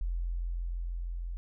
sine tone with level ramp, 43.12 Hz, F1, 21 cents flat, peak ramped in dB -29 to -34 dBFS, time 0.01-1.37 s, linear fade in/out 0 ms, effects none

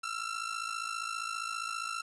sawtooth ring-modulated tone, 1347 Hz, E6, 37 cents sharp, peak -28 dBFS, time 0.03-2.02 s, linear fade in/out 10 ms, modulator 27.5 Hz, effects resampled to 24000 Hz + 10-bit

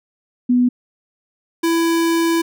sine / square tone pair in turn, 246.9 / 332.5 Hz, B3 / E4, 0 / +15 cents, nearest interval perfect fourth, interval 515 cents, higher second, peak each -11 / -15 dBFS, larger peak first, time 0.49-0.69 / 1.63-2.42 s, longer second, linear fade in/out 10 ms, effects none

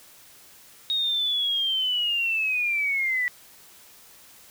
sine linear sweep, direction down, 3756 to 1945 Hz, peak -22 dBFS, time 0.9-3.28 s, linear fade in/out 0 ms, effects white hiss -51 dBFS RMS until 4.5 s

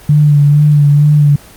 sine tone with vibrato, 146.83 Hz, D3, in tune, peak -4 dBFS, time 0.09-1.36 s, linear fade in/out 5 ms, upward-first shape sine, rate 2.2 Hz, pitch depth 32 cents each way, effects pink hiss -37 dBFS RMS until 1.56 s + Opus 24 kbps

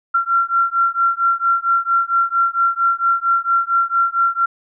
sine beating tone pair, 1366 / 1370.4 Hz, F6 / F6, -39 / -33 cents, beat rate 4.4 Hz, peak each -17 dBFS, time 0.14-4.46 s, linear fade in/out 10 ms, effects none

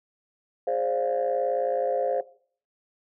sine chord, D half-diminished seventh, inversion second, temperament equal with one note detuned, 415.3 / 528.4 / 587.3 / 698.5 Hz, Ab4 / C5 / D5 / F5, 0 / +17 / 0 / 0 cents, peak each -31 / -25 / -30 / -28 dBFS, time 0.67-2.21 s, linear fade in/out 5 ms, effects noise-tail reverb RT60 0.5 s tail -18 dB re dry + tanh soft clip ceiling -16 dBFS

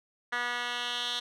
10% pulse tone with band-pass filter sweep, 242.6 Hz, B3, 31 cents flat, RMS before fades -33 dBFS, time 0.32-1.2 s, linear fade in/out 10 ms, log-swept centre 1900 to 3600 Hz, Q 2.9, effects none

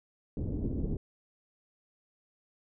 pink low-pass noise, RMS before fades -33 dBFS, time 0.37-0.97 s, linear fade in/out 2 ms, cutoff 380 Hz, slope 24 dB/octave, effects none

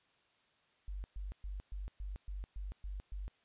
sine tone bursts, 48.61 Hz, G1, 14 cents flat, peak -39 dBFS, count 9, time 0.88-3.28 s, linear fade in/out 0 ms, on 160 ms, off 120 ms, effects white hiss -72 dBFS RMS until 3.44 s + resampled to 8000 Hz

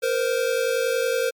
square tone pair together, 467.3 / 518 Hz, A#4 / C5, +4 / -17 cents, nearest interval major second, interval 179 cents, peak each -24 dBFS, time 0.02-1.31 s, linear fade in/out 20 ms, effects MP3 96 kbps

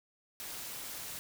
white noise with amplitude modulation, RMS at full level -40 dBFS, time 0.4-1.19 s, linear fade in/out 0 ms, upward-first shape sine, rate 263 Hz, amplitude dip 60%, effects none

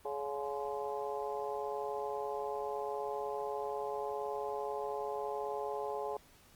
harmonic tone with a mistuned harmonic, 140.8 Hz, C#3, 27 cents sharp, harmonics 3 / 4 / 5 / 6 / 7, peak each -39 / -42 / -44 / -41 / -46 dBFS, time 0.05-6.17 s, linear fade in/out 2 ms, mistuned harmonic 7, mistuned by +89 cents, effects pink hiss -62 dBFS RMS until 6.55 s + Opus 32 kbps

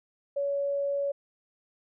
sine tone, 563 Hz, C#5, 27 cents sharp, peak -26 dBFS, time 0.36-1.12 s, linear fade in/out 10 ms, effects none

